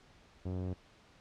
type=tone with low-pass filter; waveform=sawtooth; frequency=92.1 Hz; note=F#2; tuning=7 cents flat; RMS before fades=-37 dBFS; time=0.45-0.74 s; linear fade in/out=10 ms; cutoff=500 Hz; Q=0.93; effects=pink hiss -62 dBFS RMS until 1.2 s + low-pass 5000 Hz 12 dB/octave